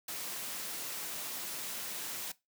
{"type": "high-pass noise", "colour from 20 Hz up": "white", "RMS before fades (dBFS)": -40, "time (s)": [0.08, 2.32], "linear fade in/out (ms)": 5, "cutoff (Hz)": 140, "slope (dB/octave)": 12, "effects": ["noise-tail reverb RT60 0.2 s tail -19 dB re dry"]}